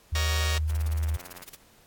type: tone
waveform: sine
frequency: 77.6 Hz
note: D#2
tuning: 4 cents flat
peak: -24 dBFS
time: 0.12-1.17 s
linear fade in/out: 10 ms
type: chord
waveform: 5% pulse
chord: D# minor seventh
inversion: first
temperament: just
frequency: 373.4 / 466.7 / 560 / 622.3 Hz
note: F#4 / A#4 / C#5 / D#5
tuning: +16 / +2 / +18 / 0 cents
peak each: -27 / -25 / -24 / -23 dBFS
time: 0.15-0.58 s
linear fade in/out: 2 ms
type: noise bursts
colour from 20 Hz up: white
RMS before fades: -42 dBFS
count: 16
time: 0.69-1.552 s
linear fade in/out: 5 ms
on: 22 ms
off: 34 ms
type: click train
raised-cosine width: 0.5 ms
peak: -31 dBFS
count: 65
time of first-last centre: 0.7-1.419 s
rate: 89 Hz
effects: pink hiss -58 dBFS RMS until 1.86 s + AAC 64 kbps